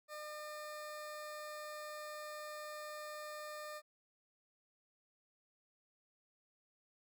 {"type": "tone", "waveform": "20% pulse", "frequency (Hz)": 604, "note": "D5", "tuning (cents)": 48, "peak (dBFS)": -40, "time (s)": [0.08, 3.82], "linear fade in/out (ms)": 50, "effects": []}